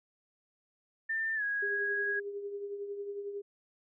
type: tone with pitch glide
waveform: sine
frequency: 1792 to 1652.8 Hz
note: A6 to G#6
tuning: +31 to -9 cents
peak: -30 dBFS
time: 1.09-2.2 s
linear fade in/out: 10 ms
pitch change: -140 cents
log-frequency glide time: 1.35-1.43 s
type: tone with tremolo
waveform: sine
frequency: 404.2 Hz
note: G#4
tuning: 47 cents flat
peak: -34 dBFS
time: 1.62-3.42 s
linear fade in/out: 10 ms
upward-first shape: triangle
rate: 11 Hz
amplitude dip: 55%
effects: none